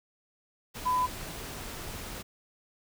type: tone in noise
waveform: sine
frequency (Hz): 1003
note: B5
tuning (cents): +26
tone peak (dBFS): -24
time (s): 0.85-1.07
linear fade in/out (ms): 20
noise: pink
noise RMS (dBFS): -40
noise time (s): 0.74-2.23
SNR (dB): +13
effects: none